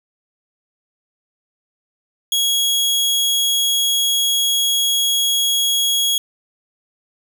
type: tone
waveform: sawtooth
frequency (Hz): 3320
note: G#7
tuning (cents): -1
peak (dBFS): -12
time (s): 2.32-6.18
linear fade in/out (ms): 2
effects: none